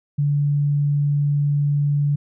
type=tone; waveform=sine; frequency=144.6 Hz; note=D3; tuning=27 cents flat; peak=-16 dBFS; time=0.18-2.16 s; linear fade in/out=10 ms; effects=none